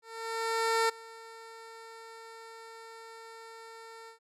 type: tone with ADSR envelope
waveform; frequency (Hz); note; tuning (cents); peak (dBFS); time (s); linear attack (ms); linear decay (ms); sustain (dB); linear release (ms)
15% pulse; 453; A#4; -50; -18; 0.02-4.19; 870; 11; -22; 110
effects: low-pass 10000 Hz 12 dB/octave